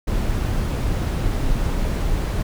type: noise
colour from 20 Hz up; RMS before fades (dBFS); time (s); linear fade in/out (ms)
brown; -21; 0.07-2.43; 10
effects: none

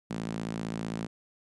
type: tone with high-pass filter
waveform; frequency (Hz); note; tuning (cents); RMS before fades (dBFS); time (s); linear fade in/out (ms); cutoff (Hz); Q
sawtooth; 55.5; A1; +16; -35; 0.1-1.07; 10; 190; 2.6
effects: resampled to 22050 Hz

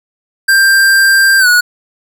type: tone with pitch glide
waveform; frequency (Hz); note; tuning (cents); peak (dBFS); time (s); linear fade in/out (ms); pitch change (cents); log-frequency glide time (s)
square; 1583 to 1460; G6 to F#6; +17 to -24; -6; 0.48-1.61; 10; -141; 1.39-1.47
effects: none

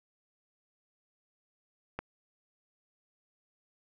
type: click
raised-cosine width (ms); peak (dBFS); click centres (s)
0.5; -20; 1.99
effects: none

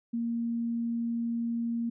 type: tone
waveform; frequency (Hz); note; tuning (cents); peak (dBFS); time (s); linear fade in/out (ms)
sine; 233.1; A#3; 0; -28; 0.13-1.9; 10
effects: none

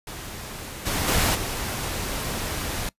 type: noise with level steps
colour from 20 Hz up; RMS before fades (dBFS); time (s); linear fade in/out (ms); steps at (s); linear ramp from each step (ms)
pink; -36 / -25 / -21 / -29; 0.07-2.89; 2; 0.85 / 1.07 / 1.34; 20
effects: noise-tail reverb RT60 0.1 s tail -22 dB re dry + resampled to 32000 Hz

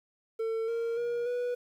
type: tone with pitch steps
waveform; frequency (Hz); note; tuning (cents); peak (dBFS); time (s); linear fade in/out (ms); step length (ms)
triangle; 450 / 462.7 / 475.7 / 489; A4 / A#4 / A#4 / B4; +39 / -13 / +35 / -17; -27; 0.39-1.55; 10; 290
effects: 10-bit

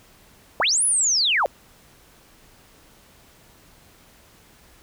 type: linear two-way sweep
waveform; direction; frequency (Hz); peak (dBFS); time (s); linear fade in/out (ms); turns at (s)
sine; up then down; 471 to 10490 to 471; -17; 0.6-1.46; 0; 0.84
effects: pink hiss -53 dBFS RMS until 4.82 s

